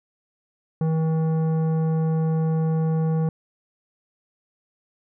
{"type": "tone with tanh clipping", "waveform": "triangle", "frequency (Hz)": 160.1, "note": "D#3", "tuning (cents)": 50, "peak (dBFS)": -21, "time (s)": [0.81, 3.29], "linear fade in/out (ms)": 2, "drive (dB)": 16, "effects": []}